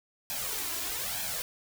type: noise with flanger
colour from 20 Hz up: white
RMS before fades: -34 dBFS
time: 0.3-1.42 s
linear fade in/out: 0 ms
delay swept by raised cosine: 1.2 to 3 ms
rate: 1.1 Hz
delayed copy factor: +0.7
effects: none